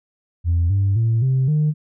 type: tone with pitch steps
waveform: sine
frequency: 85.2 / 98.44 / 113.73 / 131.4 / 151.81 Hz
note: F2 / G2 / A#2 / C3 / D#3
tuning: -42 / +8 / -42 / +8 / -42 cents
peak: -13 dBFS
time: 0.44-1.74 s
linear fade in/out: 50 ms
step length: 260 ms
effects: tanh soft clip ceiling -12 dBFS